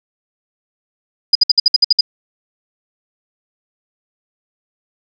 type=tone bursts; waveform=sine; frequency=4934 Hz; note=D#8; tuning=15 cents flat; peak=-5 dBFS; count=9; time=1.33-2.009 s; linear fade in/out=5 ms; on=23 ms; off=59 ms; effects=none